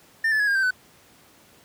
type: tone with pitch steps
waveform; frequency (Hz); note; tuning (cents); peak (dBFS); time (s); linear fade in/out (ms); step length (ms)
triangle; 1800 / 1736.7 / 1675.6 / 1616.6 / 1559.8 / 1504.9; A6 / A6 / G#6 / G#6 / G6 / F#6; +39 / -23 / +15 / -47 / -9 / +29; -17; 0.24-0.708; 5; 78
effects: pink hiss -54 dBFS RMS until 1.64 s + high-pass 100 Hz 12 dB/octave